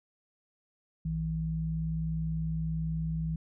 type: tone pair together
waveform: sine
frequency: 60.6 / 160.25 Hz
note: B1 / E3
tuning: -32 / -49 cents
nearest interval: octave + perfect fourth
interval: 1683 cents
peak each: -36 / -30 dBFS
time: 1.05-3.36 s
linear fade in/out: 5 ms
effects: none